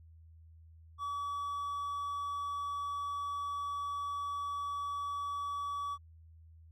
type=tone; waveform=triangle; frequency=1142 Hz; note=D6; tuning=49 cents flat; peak=-33 dBFS; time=0.98-5.98 s; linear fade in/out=50 ms; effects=added 81 Hz sine -54 dBFS peak until 6.71 s